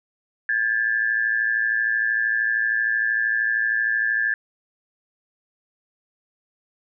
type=tone pair together; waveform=sine; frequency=1619 / 1732 Hz; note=G#6 / A6; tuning=-45 / -28 cents; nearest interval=minor second; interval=117 cents; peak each=-23 / -21 dBFS; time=0.49-4.34 s; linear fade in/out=2 ms; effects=none